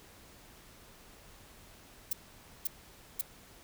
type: noise bursts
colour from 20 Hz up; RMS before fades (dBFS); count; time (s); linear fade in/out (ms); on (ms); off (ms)
violet; -31; 3; 2.11-3.213; 5; 21; 520
effects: pink hiss -56 dBFS RMS until 3.63 s